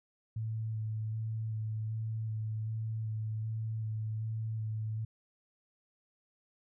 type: tone with vibrato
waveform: sine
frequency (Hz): 110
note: A2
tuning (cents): 0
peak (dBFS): -33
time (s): 0.36-5.05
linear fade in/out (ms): 5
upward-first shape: square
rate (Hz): 1.3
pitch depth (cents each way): 13
effects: none